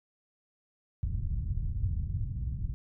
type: low-pass noise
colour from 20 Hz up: white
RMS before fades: -32 dBFS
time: 1.03-2.74 s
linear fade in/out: 0 ms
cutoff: 110 Hz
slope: 24 dB/octave
effects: none